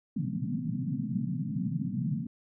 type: band-pass noise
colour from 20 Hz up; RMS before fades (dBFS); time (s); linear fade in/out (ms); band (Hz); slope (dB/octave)
pink; -32; 0.16-2.27; 5; 120 to 260; 96
effects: none